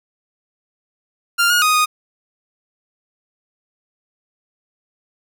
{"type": "tone with pitch steps", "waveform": "sawtooth", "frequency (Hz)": [1395, 1437, 1245, 1237], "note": ["F6", "F6", "D#6", "D#6"], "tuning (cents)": [-2, 49, 1, -10], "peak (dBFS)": -9, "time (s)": [1.38, 1.86], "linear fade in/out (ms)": 20, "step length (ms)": 120, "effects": []}